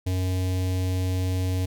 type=tone with notch filter; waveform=square; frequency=92.3 Hz; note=F#2; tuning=4 cents flat; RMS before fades=-25 dBFS; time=0.06-1.66 s; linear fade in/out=10 ms; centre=1300 Hz; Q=0.75; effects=none